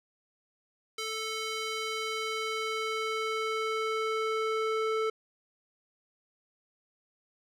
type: tone with band-pass filter sweep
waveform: square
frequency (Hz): 440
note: A4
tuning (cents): 0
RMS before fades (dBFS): -32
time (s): 0.98-5.1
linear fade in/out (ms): 5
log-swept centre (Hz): 4000 to 1000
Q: 0.75
effects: none